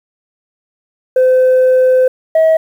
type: tone pair in turn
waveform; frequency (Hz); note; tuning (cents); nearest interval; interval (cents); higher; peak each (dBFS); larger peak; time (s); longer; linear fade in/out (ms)
sine; 513 / 641; C5 / E5; -34 / -49; major third; 385; second; -4; neither; 1.16-2.08 / 2.35-2.57; first; 5
effects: tanh soft clip ceiling -5 dBFS + 7-bit